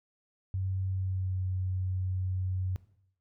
sine tone with pitch glide, 94.7 to 92.91 Hz, F#2 to F#2, +41 to +8 cents, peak -29 dBFS, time 0.54-2.76 s, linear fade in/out 0 ms, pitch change -33 cents, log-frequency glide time 0.89-1.43 s, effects noise-tail reverb RT60 0.7 s tail -17 dB re dry

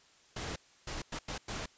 pink noise bursts at uneven times, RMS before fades -39 dBFS, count 5, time 0.36-0.56 / 0.87-1.02 / 1.12-1.19 / 1.28-1.38 / 1.48-1.66 s, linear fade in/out 5 ms, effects white hiss -63 dBFS RMS until 1.77 s + resampled to 16000 Hz

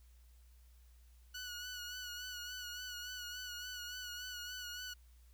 15% pulse tone with vibrato, 1468 Hz, F#6, 14 cents flat, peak -37 dBFS, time 1.34-4.94 s, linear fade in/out 10 ms, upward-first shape sine, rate 3.5 Hz, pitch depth 37 cents each way, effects added 60 Hz sine -59 dBFS peak until 5.33 s + white hiss -73 dBFS RMS until 5.33 s

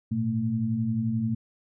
sine tone cluster, 108.2 / 119.6 / 224.1 Hz, A2 / A#2 / A3, -29 / +45 / +32 cents, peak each -33 / -29 / -26 dBFS, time 0.11-1.35 s, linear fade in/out 10 ms, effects none

